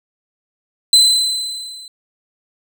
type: tone with level ramp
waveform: 35% pulse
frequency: 4041 Hz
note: B7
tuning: 39 cents sharp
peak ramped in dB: -4 to -33 dBFS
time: 0.93-1.88 s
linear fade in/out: 2 ms
effects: none